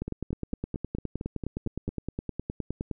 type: two click trains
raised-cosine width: 3 ms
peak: -20 / -18 dBFS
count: 9 / 29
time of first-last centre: 0.08-1.89 / 0.02-2.913 s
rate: 4.42 / 9.68 Hz
effects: none